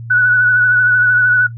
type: tone with vibrato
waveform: sine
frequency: 1480 Hz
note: F#6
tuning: in tune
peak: -8 dBFS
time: 0.1-1.47 s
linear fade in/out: 10 ms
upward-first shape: sine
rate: 13 Hz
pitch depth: 29 cents each way
effects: noise-tail reverb RT60 0.1 s tail -17 dB re dry + added 116 Hz sine -26 dBFS peak until 1.57 s